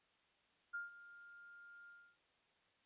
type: tone with ADSR envelope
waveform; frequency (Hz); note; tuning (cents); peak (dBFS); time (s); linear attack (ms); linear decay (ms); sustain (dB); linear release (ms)
sine; 1406; F6; +11; -40; 0.73-2.17; 19; 150; -16; 290
effects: white hiss -75 dBFS RMS until 2.85 s + resampled to 8000 Hz